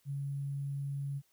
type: tone with sample-and-hold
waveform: sine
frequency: 140 Hz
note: C#3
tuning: 18 cents sharp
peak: -34 dBFS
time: 0.05-1.22 s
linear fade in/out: 50 ms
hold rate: 11025 Hz
effects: white hiss -72 dBFS RMS until 1.32 s